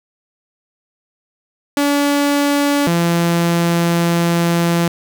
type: tone pair in turn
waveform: sawtooth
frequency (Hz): 286.3 / 170.23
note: D4 / F3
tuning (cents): -44 / -44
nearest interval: major sixth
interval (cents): 900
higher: first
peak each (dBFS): -9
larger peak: neither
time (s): 1.77-2.87 / 2.87-4.88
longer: second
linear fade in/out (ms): 2
effects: 7-bit